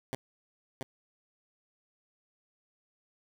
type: tone with echo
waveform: 10% pulse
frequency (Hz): 131.5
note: C3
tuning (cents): +9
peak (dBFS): -25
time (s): 0.13-0.15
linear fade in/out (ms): 0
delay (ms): 680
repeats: 1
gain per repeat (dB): -3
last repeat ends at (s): 0.83
effects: none